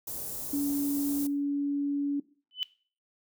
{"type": "band-stop noise", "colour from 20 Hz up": "white", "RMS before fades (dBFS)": -37, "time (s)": [0.07, 1.27], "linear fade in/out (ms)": 5, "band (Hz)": [580, 8700], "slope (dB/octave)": 12}
{"type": "tone", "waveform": "sine", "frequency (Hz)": 284.4, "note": "C#4", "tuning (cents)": 45, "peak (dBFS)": -26, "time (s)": [0.53, 2.2], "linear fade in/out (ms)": 5}
{"type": "tone with exponential growth", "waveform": "sine", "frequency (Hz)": 3006, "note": "F#7", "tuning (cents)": 27, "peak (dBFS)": -23, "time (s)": [2.51, 2.63], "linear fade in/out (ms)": 0, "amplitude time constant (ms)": 24}
{"effects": ["noise-tail reverb RT60 0.4 s tail -19 dB re dry"]}